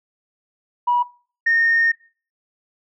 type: tone pair in turn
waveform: sine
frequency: 970 / 1836.9 Hz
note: B5 / A#6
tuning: -31 / -26 cents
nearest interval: major seventh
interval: 1105 cents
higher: second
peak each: -14 / -13 dBFS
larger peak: second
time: 0.87-1.03 / 1.46-1.92 s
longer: second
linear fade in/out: 10 ms
effects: noise-tail reverb RT60 0.4 s tail -21 dB re dry + tanh soft clip ceiling -9 dBFS